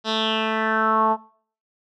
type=tone with low-pass filter sweep; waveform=10% pulse; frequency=220 Hz; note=A3; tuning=in tune; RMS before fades=-21 dBFS; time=0.04-1.17 s; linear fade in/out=50 ms; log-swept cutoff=4400 to 890 Hz; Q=5; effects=noise-tail reverb RT60 0.5 s tail -22 dB re dry